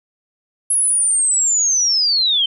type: linear sweep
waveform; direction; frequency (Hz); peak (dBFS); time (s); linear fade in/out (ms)
sine; down; 10720 to 3060; -13; 0.7-2.46; 5
effects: none